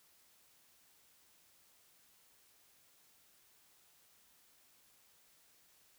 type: silence
effects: white hiss -68 dBFS RMS until 5.98 s